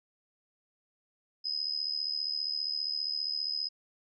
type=tone with amplitude modulation; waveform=sine; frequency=5050 Hz; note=D#8; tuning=25 cents sharp; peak=-27 dBFS; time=1.44-3.69 s; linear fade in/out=20 ms; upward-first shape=sine; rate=75 Hz; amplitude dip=80%; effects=none